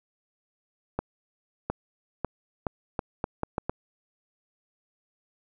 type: accelerating click train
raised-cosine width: 1 ms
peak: -13 dBFS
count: 9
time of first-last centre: 0.99-3.695 s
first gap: 710 ms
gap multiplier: 0.77
effects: none